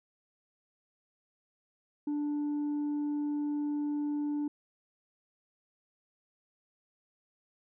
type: tone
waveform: sine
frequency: 293.7 Hz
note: D4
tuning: in tune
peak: -27 dBFS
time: 2.07-4.48 s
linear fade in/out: 5 ms
effects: tanh soft clip ceiling -29 dBFS